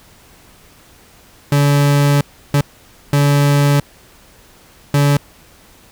40% pulse tone bursts at uneven times, 143.3 Hz, D3, 42 cents flat, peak -9 dBFS, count 4, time 1.52-2.21 / 2.54-2.61 / 3.13-3.8 / 4.94-5.17 s, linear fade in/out 2 ms, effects pink hiss -46 dBFS RMS until 5.91 s

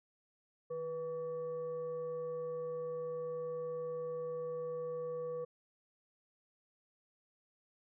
sine tone with frequency modulation, 490.4 Hz, B4, 12 cents flat, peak -37 dBFS, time 0.7-5.45 s, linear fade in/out 10 ms, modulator 647 Hz, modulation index 0.36, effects none

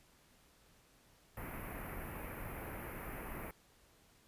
pink band-stop noise, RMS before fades -45 dBFS, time 1.37-3.51 s, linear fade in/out 2 ms, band 2500 to 11000 Hz, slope 48 dB/octave, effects pink hiss -67 dBFS RMS until 4.27 s + resampled to 32000 Hz

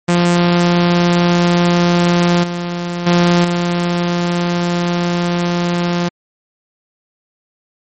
sawtooth tone with level steps, 174.2 Hz, F3, 4 cents flat, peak -6 / -15 / -5 / -10 dBFS, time 0.08-6.09 s, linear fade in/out 10 ms, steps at 2.43 / 3.06 / 3.44 s, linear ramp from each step 10 ms, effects MP3 32 kbps

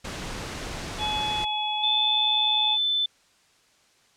pink noise, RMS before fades -34 dBFS, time 0.04-1.45 s, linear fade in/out 10 ms
harmonic tone, 850 Hz, G#5, 40 cents sharp, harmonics 1 / 3 / 4, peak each -28 / -35 / -28 dBFS, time 0.98-2.78 s, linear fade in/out 50 ms
sine tone, 3520 Hz, A7, in tune, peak -21 dBFS, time 1.83-3.06 s, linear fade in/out 5 ms
effects white hiss -61 dBFS RMS until 4.16 s + low-pass 7000 Hz 12 dB/octave

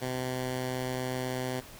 10% pulse tone, 127.8 Hz, C3, 40 cents flat, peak -23 dBFS, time 0.01-1.61 s, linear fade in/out 20 ms, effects pink hiss -49 dBFS RMS until 1.79 s

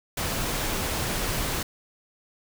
pink noise, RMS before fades -28 dBFS, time 0.17-1.63 s, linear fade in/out 5 ms, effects none

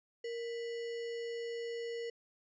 sine tone with sample-and-hold, 466.2 Hz, A#4, in tune, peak -37 dBFS, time 0.24-2.1 s, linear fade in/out 5 ms, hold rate 2450 Hz, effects resampled to 16000 Hz

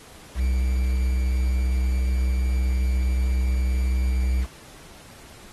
triangle tone with quantisation, 63.4 Hz, B1, 46 cents sharp, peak -17 dBFS, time 0.35-4.47 s, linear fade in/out 50 ms, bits 7, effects pink hiss -47 dBFS RMS until 5.52 s + AAC 32 kbps

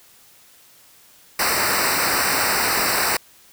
pink noise with comb filter, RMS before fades -20 dBFS, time 1.39-3.17 s, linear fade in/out 5 ms, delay 0.3 ms, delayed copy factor -1, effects white hiss -51 dBFS RMS until 3.52 s

